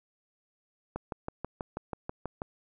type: click train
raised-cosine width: 1 ms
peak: -20 dBFS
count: 10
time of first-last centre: 0.96-2.419 s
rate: 6.17 Hz
effects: none